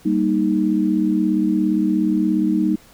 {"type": "chord", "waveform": "sine", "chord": "Eb major", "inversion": "first", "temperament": "equal", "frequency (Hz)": [196, 233.1, 311.1], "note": ["G3", "Bb3", "Eb4"], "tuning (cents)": [0, 0, 0], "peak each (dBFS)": [-20, -22, -18], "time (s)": [0.05, 2.76], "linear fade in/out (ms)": 10, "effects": ["pink hiss -49 dBFS RMS until 2.93 s"]}